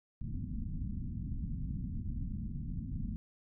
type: low-pass noise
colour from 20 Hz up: pink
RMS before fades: -38 dBFS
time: 0.21-3.16 s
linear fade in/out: 0 ms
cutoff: 250 Hz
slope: 48 dB/octave
effects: none